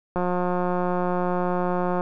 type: click train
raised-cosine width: 1 ms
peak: -12 dBFS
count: 332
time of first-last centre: 0.16-2.009 s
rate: 179 Hz
effects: none